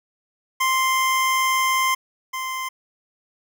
25% pulse tone pair in turn, 1046.5 / 1041.7 Hz, C6 / C6, 0 / -8 cents, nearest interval unison, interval 8 cents, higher first, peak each -14 / -22 dBFS, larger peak first, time 0.6-1.95 / 2.33-2.69 s, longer first, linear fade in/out 10 ms, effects none

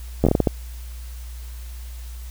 slowing click train, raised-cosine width 2 ms, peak -3 dBFS, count 8, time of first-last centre 0.24-0.472 s, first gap 11 ms, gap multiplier 1.36, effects added 60 Hz sine -32 dBFS peak until 2.3 s + white hiss -47 dBFS RMS until 2.3 s

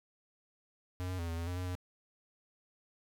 square tone with pitch steps, 90.8 / 92.1 / 84.5 / 82.9 / 84.3 / 89.3 / 90.9 / 90 Hz, F#2 / F#2 / E2 / E2 / E2 / F2 / F#2 / F#2, -32 / -7 / +43 / +10 / +39 / +39 / -30 / -47 cents, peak -36 dBFS, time 1-1.752 s, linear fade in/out 0 ms, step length 94 ms, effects none

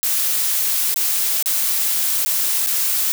blue noise with dropouts, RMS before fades -19 dBFS, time 0.03-3.12 s, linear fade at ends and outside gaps 0 ms, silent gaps 0.942-0.96 / 1.426-1.459 / 2.249-2.26 / 2.663-2.67 s, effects none

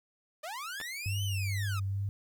sawtooth linear two-way sweep, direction up then down, 576 to 3097 to 1213 Hz, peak -34 dBFS, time 0.43-1.8 s, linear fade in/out 10 ms, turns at 1.24 s
clicks, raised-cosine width 0.3 ms, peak -25 dBFS, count 2, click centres 0.802 / 0.813 s
sine tone with vibrato, 98.9 Hz, G2, 16 cents sharp, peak -30 dBFS, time 1.06-2.09 s, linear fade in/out 0 ms, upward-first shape triangle, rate 2.2 Hz, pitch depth 33 cents each way
effects 11-bit

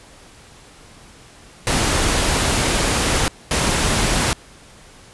pink noise bursts at uneven times, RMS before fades -18 dBFS, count 2, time 1.67-3.28 / 3.51-4.33 s, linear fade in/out 0 ms, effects pink hiss -45 dBFS RMS until 5.13 s + resampled to 24000 Hz

